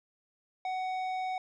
sine tone with tanh clipping, 746 Hz, F#5, 14 cents sharp, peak -33 dBFS, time 0.65-1.38 s, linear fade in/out 2 ms, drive 11 dB, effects none

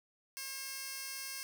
15% pulse tone with high-pass filter, 538 Hz, C5, 48 cents sharp, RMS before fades -43 dBFS, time 0.37-1.43 s, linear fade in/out 0 ms, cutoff 3600 Hz, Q 0.57, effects none

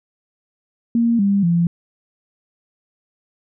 sine tone with pitch steps, 233.1 / 199.44 / 170.64 Hz, A#3 / G3 / F3, 0 / +30 / -40 cents, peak -13 dBFS, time 0.95-1.67 s, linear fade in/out 2 ms, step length 240 ms, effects none

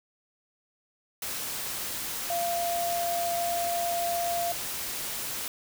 sine tone in noise, 690 Hz, F5, 21 cents flat, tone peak -27 dBFS, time 2.3-4.52 s, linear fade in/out 2 ms, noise white, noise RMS -34 dBFS, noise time 1.22-5.48 s, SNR +4 dB, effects none

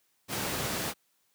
pink noise, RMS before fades -32 dBFS, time 0.28-0.94 s, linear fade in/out 50 ms, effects white hiss -72 dBFS RMS until 1.34 s + high-pass 100 Hz 12 dB/octave

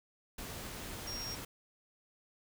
sine tone in noise, 5580 Hz, F8, 2 cents flat, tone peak -40 dBFS, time 1.07-1.35 s, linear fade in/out 5 ms, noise pink, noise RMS -44 dBFS, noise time 0.38-1.45 s, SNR +1 dB, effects none

